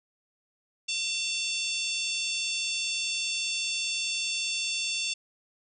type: harmonic tone with a mistuned harmonic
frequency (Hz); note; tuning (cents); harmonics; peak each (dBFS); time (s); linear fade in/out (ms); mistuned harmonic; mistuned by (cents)
905; A5; +48; 3 / 4 / 5 / 6 / 7 / 8 / 9; -32 / -34 / -36 / -38 / -39 / -40 / -41; 0.88-5.14; 10; 4; -48
effects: none